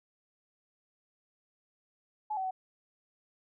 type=tone with pitch steps; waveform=sine; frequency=852 / 760 / 751 Hz; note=G#5 / F#5 / F#5; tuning=+44 / +46 / +26 cents; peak=-31 dBFS; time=2.3-2.51 s; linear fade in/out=10 ms; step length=70 ms; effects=none